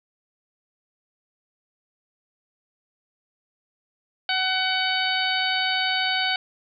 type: harmonic tone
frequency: 751 Hz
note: F#5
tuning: 26 cents sharp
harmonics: 1 / 2 / 3 / 4 / 5 / 6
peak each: -28 / -27 / -29 / -27 / -30 / -30 dBFS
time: 4.29-6.36 s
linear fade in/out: 2 ms
effects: none